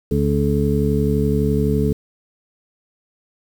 harmonic tone, 71.8 Hz, D2, 39 cents flat, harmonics 1 / 2 / 3 / 4 / 6, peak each -22 / -20 / -21 / -25 / -21 dBFS, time 0.11-1.93 s, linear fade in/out 5 ms, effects 7-bit

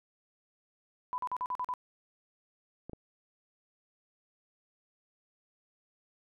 sine tone bursts, 998 Hz, B5, 18 cents sharp, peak -31 dBFS, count 7, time 1.13-1.738 s, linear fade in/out 0 ms, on 50 ms, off 43 ms
clicks, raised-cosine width 2 ms, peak -29 dBFS, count 2, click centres 2.896 / 2.933 s
effects none

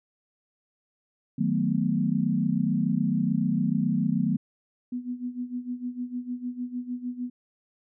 sine chord, B dominant seventh, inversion first, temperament equal, 155.56 / 185 / 220 / 246.9 Hz, D#3 / F#3 / A3 / B3, 0 / 0 / 0 / 0 cents, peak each -29 / -27 / -27 / -28 dBFS, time 1.38-4.37 s, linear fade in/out 10 ms
sine tone with tremolo, 246.9 Hz, B3, in tune, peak -27 dBFS, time 4.92-7.3 s, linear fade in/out 5 ms, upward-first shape sine, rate 6.6 Hz, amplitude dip 80%
effects none

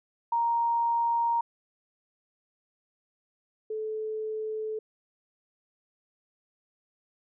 sine tone pair in turn, 934 / 434.5 Hz, A#5 / A4, +3 / -22 cents, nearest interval octave + minor second, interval 1325 cents, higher first, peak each -23 / -30 dBFS, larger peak first, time 0.32-1.41 / 3.7-4.79 s, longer neither, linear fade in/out 5 ms, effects none

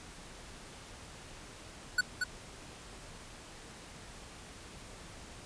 square tone with echo, 1480 Hz, F#6, in tune, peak -25 dBFS, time 1.98-2.01 s, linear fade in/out 5 ms, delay 230 ms, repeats 1, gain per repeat -5 dB, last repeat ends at 2.24 s, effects pink hiss -50 dBFS RMS until 5.45 s + resampled to 22050 Hz

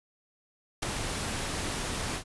pink noise with ADSR envelope, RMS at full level -27 dBFS, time 0.82-2.24 s, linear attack 10 ms, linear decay 6 ms, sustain -6 dB, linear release 86 ms, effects resampled to 24000 Hz

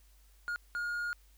triangle tone bursts at uneven times, 1427 Hz, F6, 37 cents sharp, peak -31 dBFS, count 2, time 0.48-0.56 / 0.75-1.13 s, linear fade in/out 0 ms, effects added 50 Hz sine -59 dBFS peak until 1.37 s + white hiss -68 dBFS RMS until 1.37 s

